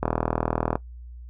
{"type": "click train", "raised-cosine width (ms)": 1, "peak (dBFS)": -8, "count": 30, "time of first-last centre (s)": [0.03, 0.755], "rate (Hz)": 40, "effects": ["noise-tail reverb RT60 0.1 s tail -19 dB re dry", "added 60 Hz sine -38 dBFS peak until 1.29 s"]}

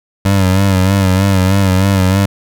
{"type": "tone with vibrato", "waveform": "25% pulse", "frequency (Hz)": 95.8, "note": "G2", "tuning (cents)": -39, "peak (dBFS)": -5, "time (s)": [0.25, 2.26], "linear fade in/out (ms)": 5, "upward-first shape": "sine", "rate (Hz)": 3.2, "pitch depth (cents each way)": 60, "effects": []}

